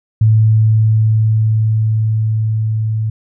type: tone with level ramp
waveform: sine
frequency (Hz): 109.7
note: A2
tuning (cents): -5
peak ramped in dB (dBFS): -6 to -14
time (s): 0.21-3.1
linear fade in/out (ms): 5
effects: none